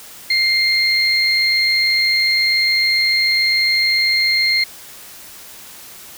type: tone pair together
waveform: sine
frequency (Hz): 2100 / 4227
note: C7 / C8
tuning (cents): +6 / +17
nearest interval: octave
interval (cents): 1211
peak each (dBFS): -15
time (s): 0.3-4.64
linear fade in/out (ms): 5
effects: tanh soft clip ceiling -6 dBFS + white hiss -38 dBFS RMS until 6.17 s